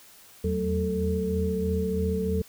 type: tone cluster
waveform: sine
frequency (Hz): 80.5 / 83.6 / 186 / 220.5 / 442.4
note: E2 / E2 / F#3 / A3 / A4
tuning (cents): -41 / +25 / +9 / +4 / +9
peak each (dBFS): -31 / -34 / -28 / -37 / -28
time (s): 0.44-2.42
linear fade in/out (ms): 5
effects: white hiss -52 dBFS RMS until 2.48 s